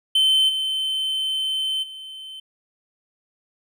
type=tone with level steps; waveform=triangle; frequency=3078 Hz; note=G7; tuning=32 cents flat; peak=-13 / -20 / -33 dBFS; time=0.15-2.4 s; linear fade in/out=5 ms; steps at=0.48 / 1.82 s; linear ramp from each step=20 ms; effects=none